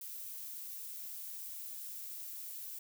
violet noise, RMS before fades -45 dBFS, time 0.01-2.79 s, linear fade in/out 5 ms, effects none

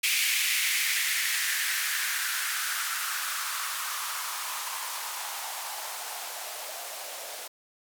violet noise with band-pass filter sweep, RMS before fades -31 dBFS, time 0.03-7.48 s, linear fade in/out 10 ms, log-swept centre 2400 to 580 Hz, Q 3.4, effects none

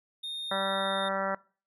triangle tone with pitch glide, 3674 to 3653 Hz, A#7 to A#7, -26 to -36 cents, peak -33 dBFS, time 0.23-1.09 s, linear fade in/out 10 ms, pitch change -10 cents, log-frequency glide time 0.72-0.98 s
harmonic tone, 194 Hz, G3, 18 cents flat, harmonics 1 / 2 / 3 / 4 / 5 / 6 / 7 / 8 / 9 / 10, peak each -39 / -44 / -32 / -37 / -37 / -41 / -34 / -41 / -41 / -42 dBFS, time 0.51-1.35 s, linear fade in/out 5 ms
effects noise-tail reverb RT60 0.4 s tail -23 dB re dry

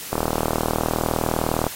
click train, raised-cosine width 1 ms, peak -7 dBFS, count 62, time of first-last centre 0.13-1.667 s, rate 39.7 Hz, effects white hiss -34 dBFS RMS until 1.75 s + AAC 48 kbps

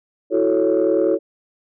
sine chord, F# minor seventh, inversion third, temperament equal, 329.6 / 370 / 440 / 554.4 Hz, E4 / F#4 / A4 / C#5, 0 / 0 / 0 / 0 cents, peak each -19 dBFS, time 0.3-1.19 s, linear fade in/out 50 ms, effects tanh soft clip ceiling -8 dBFS

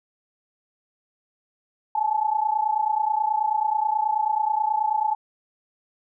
sine tone pair together, 846 / 875.3 Hz, G#5 / A5, +32 / -9 cents, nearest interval minor second, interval 59 cents, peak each -23 dBFS, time 1.95-5.15 s, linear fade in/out 5 ms, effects none

